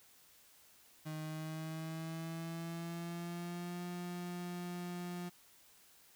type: tone with pitch glide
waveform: 35% pulse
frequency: 155.56 to 176.64 Hz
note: D#3 to F3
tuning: 0 to +20 cents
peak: -39 dBFS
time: 1.05-5.3 s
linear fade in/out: 20 ms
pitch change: +220 cents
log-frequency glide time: 1.21-3.83 s
effects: white hiss -64 dBFS RMS until 6.15 s